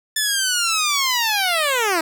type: linear sweep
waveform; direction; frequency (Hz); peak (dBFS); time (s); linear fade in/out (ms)
10% pulse; down; 1758 to 311.1; -9; 0.16-2.01; 5
effects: none